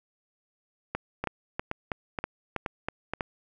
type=two click trains; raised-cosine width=0.5 ms; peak=-14 / -15 dBFS; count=8 / 5; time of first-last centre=0.95-3.208 / 1.24-3.136 s; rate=3.1 / 2.11 Hz; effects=none